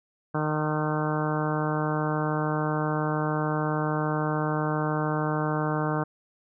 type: harmonic tone with a mistuned harmonic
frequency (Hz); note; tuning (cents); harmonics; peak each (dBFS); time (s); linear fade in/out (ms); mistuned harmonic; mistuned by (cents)
153.1; D#3; -28; 1 / 2 / 3 / 4 / 5 / 6 / 7 / 8 / 9 / 10; -28 / -31 / -33 / -34 / -35 / -36 / -36 / -37 / -38 / -38; 0.34-6.04; 10; 9; -18
effects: none